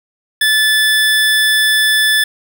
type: tone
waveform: 25% pulse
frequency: 1740 Hz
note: A6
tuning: 20 cents flat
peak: -6 dBFS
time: 0.41-2.24 s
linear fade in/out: 5 ms
effects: none